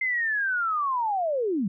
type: linear sweep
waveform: sine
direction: down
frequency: 2093 to 174.61 Hz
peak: -23 dBFS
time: 0.01-1.68 s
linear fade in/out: 5 ms
effects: none